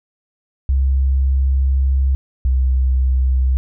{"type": "tone pair in turn", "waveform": "sine", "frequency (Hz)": [66.8, 64.6], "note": ["C2", "C2"], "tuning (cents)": [36, -21], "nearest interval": "minor second", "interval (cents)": 57, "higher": "first", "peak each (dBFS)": -12, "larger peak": "neither", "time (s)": [[0.69, 2.15], [2.45, 3.57]], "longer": "first", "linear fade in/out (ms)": 0, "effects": []}